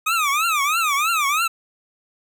25% pulse tone with vibrato, 1233 Hz, D#6, 16 cents flat, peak -14 dBFS, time 0.06-1.48 s, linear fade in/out 10 ms, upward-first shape triangle, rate 3.1 Hz, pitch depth 220 cents each way, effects none

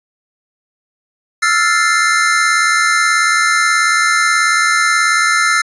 square chord, F major seventh, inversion third, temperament equal, 1318.5 / 1396.9 / 1760 / 2093 Hz, E6 / F6 / A6 / C7, 0 / 0 / 0 / 0 cents, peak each -17 dBFS, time 1.42-5.62 s, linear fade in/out 10 ms, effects resampled to 24000 Hz

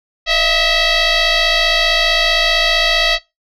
sine tone with frequency modulation, 622.3 Hz, D#5, in tune, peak -10 dBFS, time 0.26-3.19 s, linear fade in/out 50 ms, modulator 650 Hz, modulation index 6.3, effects noise-tail reverb RT60 0.2 s tail -20 dB re dry + tanh soft clip ceiling -7 dBFS

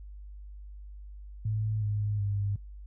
sine tone with pitch steps, 107.9 / 104.3 / 100.8 Hz, A2 / G#2 / G2, -33 / +8 / +49 cents, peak -27 dBFS, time 1.45-2.56 s, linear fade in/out 5 ms, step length 370 ms, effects noise-tail reverb RT60 0.2 s tail -25 dB re dry + added 50 Hz sine -42 dBFS peak until 2.86 s

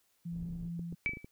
sine tone with tremolo, 170 Hz, F3, 46 cents flat, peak -36 dBFS, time 0.25-0.95 s, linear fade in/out 10 ms, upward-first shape sine, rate 2.5 Hz, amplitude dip 25%
pink low-pass noise, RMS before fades -46 dBFS, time 0.31-0.71 s, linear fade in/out 50 ms, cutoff 170 Hz, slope 12 dB/octave
clicks, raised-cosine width 3 ms, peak -32 dBFS, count 7, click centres 0.794 / 0.926 / 1.062 / 1.093 / 1.135 / 1.171 / 1.245 s
sine tone with exponential decay, 2300 Hz, D7, 37 cents flat, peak -26 dBFS, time 1.06-1.26 s, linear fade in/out 0 ms, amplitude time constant 43 ms
effects white hiss -73 dBFS RMS until 1.31 s

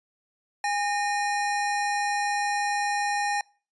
square tone pair together, 818.7 / 1836 Hz, G#5 / A#6, -25 / -27 cents, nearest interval octave + major second, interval 1398 cents, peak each -26 / -31 dBFS, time 0.64-3.41 s, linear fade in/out 2 ms, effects noise-tail reverb RT60 0.4 s tail -26 dB re dry + resampled to 22050 Hz

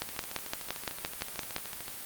two click trains, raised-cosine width 0.2 ms, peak -22 / -13 dBFS, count 25 / 10, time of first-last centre 0.09-1.881 / 0.02-1.564 s, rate 13.4 / 5.83 Hz, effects white hiss -42 dBFS RMS until 2.05 s + Opus 32 kbps

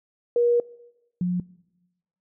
sine tone pair in turn, 477.6 / 178.9 Hz, A#4 / F3, +42 / +42 cents, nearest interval octave + perfect fourth, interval 1700 cents, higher first, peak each -17 / -21 dBFS, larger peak first, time 0.36-0.6 / 1.21-1.4 s, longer first, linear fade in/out 2 ms, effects noise-tail reverb RT60 1.0 s tail -22 dB re dry

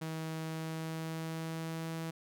sawtooth tone with pitch glide, 160 to 163.08 Hz, D#3 to E3, +49 to -18 cents, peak -33 dBFS, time 0.01-2.11 s, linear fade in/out 10 ms, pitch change +33 cents, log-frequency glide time 0.44-1.9 s, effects none

